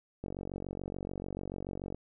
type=click train; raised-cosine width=2 ms; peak=-25 dBFS; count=81; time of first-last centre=0.24-1.946 s; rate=46.9 Hz; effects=none